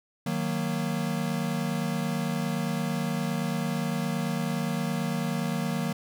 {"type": "chord", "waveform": "square", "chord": "D# minor", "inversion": "none", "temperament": "equal", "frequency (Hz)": [155.56, 185, 233.1], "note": ["D#3", "F#3", "A#3"], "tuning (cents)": [0, 0, 0], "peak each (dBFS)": -32, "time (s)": [0.26, 5.93], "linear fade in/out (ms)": 5, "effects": []}